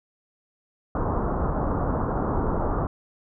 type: low-pass noise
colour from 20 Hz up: pink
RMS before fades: -25 dBFS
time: 0.95-2.87 s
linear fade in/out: 2 ms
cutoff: 1300 Hz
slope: 48 dB/octave
effects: none